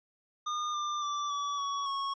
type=tone with pitch steps; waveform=square; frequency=1216 / 1192.4 / 1169.2 / 1146.4 / 1124.1 / 1102.3 Hz; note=D#6 / D6 / D6 / D6 / C#6 / C#6; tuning=-40 / +26 / -8 / -42 / +24 / -10 cents; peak=-32 dBFS; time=0.46-2.14 s; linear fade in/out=10 ms; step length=280 ms; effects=resampled to 16000 Hz